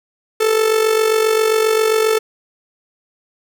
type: tone with amplitude modulation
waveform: 45% pulse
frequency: 440 Hz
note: A4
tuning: in tune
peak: -10 dBFS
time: 0.4-2.19 s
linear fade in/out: 10 ms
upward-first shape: sine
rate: 47.5 Hz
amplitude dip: 60%
effects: none

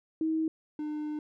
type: tone pair in turn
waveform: sine / triangle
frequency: 318.6 / 301.7 Hz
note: D#4 / D4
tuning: +41 / +47 cents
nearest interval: minor second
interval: 94 cents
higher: first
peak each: -26 / -30 dBFS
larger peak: first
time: 0.21-0.48 / 0.79-1.19 s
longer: second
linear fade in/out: 2 ms
effects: none

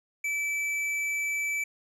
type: tone with tanh clipping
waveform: triangle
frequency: 2312 Hz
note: D7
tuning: 28 cents flat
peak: -29 dBFS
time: 0.24-1.64 s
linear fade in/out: 5 ms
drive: 15 dB
effects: none

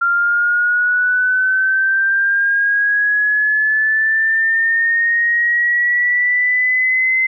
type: linear sweep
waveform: sine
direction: up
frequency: 1384 to 2063 Hz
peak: -12 dBFS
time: 0.01-7.27 s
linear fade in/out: 10 ms
effects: none

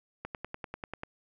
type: click train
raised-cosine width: 0.5 ms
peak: -22 dBFS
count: 9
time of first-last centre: 0.25-1.034 s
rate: 10.2 Hz
effects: none

